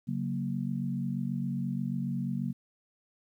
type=chord; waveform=sine; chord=F# major; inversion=second; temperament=equal; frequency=138.59 / 185 / 233.1 Hz; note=C#3 / F#3 / A#3; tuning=0 / 0 / 0 cents; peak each=-34 dBFS; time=0.07-2.53 s; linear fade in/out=20 ms; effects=11-bit